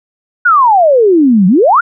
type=exponential two-way sweep; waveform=sine; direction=down then up; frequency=1500 to 175.2 to 1500 Hz; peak=-4 dBFS; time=0.45-1.81 s; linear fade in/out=10 ms; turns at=1.47 s; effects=none